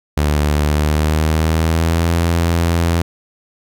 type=tone with pitch glide; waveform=sawtooth; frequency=74.3 to 84.37 Hz; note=D2 to E2; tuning=+21 to +41 cents; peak=-9 dBFS; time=0.17-3.02 s; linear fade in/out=5 ms; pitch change=+220 cents; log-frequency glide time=0.66-2.13 s; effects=none